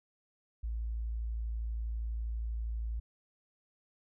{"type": "tone", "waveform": "sine", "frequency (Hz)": 56.2, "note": "A1", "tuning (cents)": 37, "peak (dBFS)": -33, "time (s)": [0.63, 3], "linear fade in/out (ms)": 10, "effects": []}